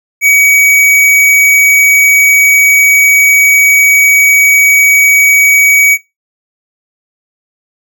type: tone with tanh clipping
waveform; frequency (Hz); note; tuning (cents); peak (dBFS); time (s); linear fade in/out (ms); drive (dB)
sine; 2264; C#7; +36; -5; 0.21-5.98; 50; 18
effects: noise-tail reverb RT60 0.2 s tail -18 dB re dry